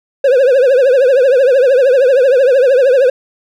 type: tone with vibrato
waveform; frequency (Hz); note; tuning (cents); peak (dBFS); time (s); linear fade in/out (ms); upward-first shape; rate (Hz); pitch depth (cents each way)
triangle; 522; C5; -4; -4; 0.24-3.1; 5; triangle; 13; 160
effects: none